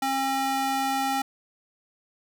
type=tone with high-pass filter; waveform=square; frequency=269.1 Hz; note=C4; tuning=49 cents sharp; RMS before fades=-26 dBFS; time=0.02-1.22 s; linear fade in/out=5 ms; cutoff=550 Hz; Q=4.2; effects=none